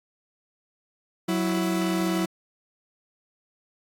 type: tone pair together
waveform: 40% pulse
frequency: 185.18 / 329.6 Hz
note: F#3 / E4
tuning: +2 / 0 cents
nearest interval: minor seventh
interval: 998 cents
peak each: -25 dBFS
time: 1.28-2.26 s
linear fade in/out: 10 ms
effects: AAC 64 kbps